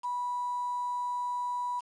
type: tone with quantisation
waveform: sine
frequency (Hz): 980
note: B5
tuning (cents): -14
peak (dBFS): -30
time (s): 0.03-1.81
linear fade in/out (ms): 20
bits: 8
effects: resampled to 22050 Hz